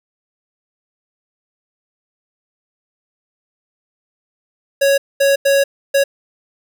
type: tone bursts at uneven times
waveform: square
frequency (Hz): 554.4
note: C#5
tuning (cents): 0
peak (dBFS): -11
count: 4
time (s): 4.81-4.98 / 5.2-5.36 / 5.45-5.64 / 5.94-6.04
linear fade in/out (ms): 10
effects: none

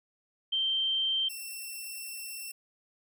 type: tone pair in turn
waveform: sine / 5% pulse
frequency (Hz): 3136 / 2691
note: G7 / E7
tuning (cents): 0 / +35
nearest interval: minor third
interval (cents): 265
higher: first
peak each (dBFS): -26 / -29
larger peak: first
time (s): 0.52-1.29 / 1.29-2.52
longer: second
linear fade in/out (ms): 10
effects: none

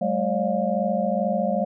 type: tone cluster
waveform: sine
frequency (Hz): 192.9 / 215.2 / 544 / 598 / 703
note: G3 / A3 / C#5 / D5 / F5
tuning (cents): -28 / -38 / -33 / +31 / +11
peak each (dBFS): -27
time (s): 0.01-1.65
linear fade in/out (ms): 10
effects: none

